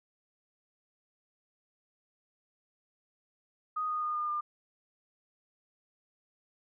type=tone with pitch steps; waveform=sine; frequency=1244.5 / 1233.8 / 1223.1 / 1212.6 / 1202.1 Hz; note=D#6 / D#6 / D#6 / D#6 / D6; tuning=0 / -15 / -30 / -45 / +40 cents; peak=-30 dBFS; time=3.76-4.41 s; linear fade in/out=10 ms; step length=130 ms; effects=none